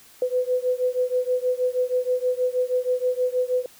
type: beating tone pair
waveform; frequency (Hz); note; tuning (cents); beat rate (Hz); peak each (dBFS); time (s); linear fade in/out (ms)
sine; 499.5 / 505.8; B4 / B4; +20 / +41; 6.3; -23 / -24; 0.22-3.66; 2
effects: white hiss -51 dBFS RMS until 3.79 s